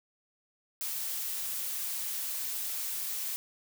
blue noise, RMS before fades -35 dBFS, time 0.81-3.36 s, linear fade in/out 0 ms, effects none

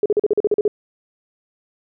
sine tone bursts, 417.7 Hz, G#4, 10 cents sharp, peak -12 dBFS, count 10, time 0.03-0.679 s, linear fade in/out 2 ms, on 28 ms, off 41 ms, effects none

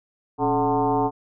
sine tone with frequency modulation, 587.3 Hz, D5, in tune, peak -18 dBFS, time 0.38-1.11 s, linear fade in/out 50 ms, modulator 155 Hz, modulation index 2.6, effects none

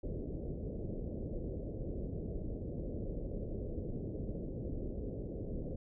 pink low-pass noise, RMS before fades -40 dBFS, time 0.03-5.76 s, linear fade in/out 5 ms, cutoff 560 Hz, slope 48 dB/octave, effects none

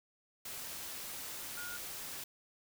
sine tone in noise, 1431 Hz, F6, 42 cents sharp, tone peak -43 dBFS, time 1.57-1.77 s, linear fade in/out 5 ms, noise white, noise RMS -44 dBFS, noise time 0.45-2.24 s, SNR -2 dB, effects none

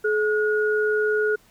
sine tone pair together, 426.6 / 1445.7 Hz, G#4 / F#6, +46 / -41 cents, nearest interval octave + major sixth, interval 2113 cents, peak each -20 / -24 dBFS, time 0.04-1.36 s, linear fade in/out 10 ms, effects pink hiss -57 dBFS RMS until 1.5 s

